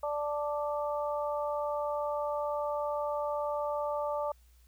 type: harmonic tone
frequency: 293.7 Hz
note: D4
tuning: in tune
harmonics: 2 / 3 / 4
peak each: -32 / -36 / -38 dBFS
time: 0.03-4.32 s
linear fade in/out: 5 ms
effects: added 60 Hz sine -58 dBFS peak until 4.67 s + white hiss -69 dBFS RMS until 4.67 s